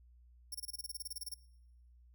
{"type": "tone bursts", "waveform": "10% pulse", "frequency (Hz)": 5490, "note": "F8", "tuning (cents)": -31, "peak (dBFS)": -34, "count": 16, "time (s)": [0.52, 1.342], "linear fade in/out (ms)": 5, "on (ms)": 27, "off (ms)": 26, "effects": ["noise-tail reverb RT60 1.0 s tail -23 dB re dry", "added 60 Hz sine -59 dBFS peak until 2.14 s"]}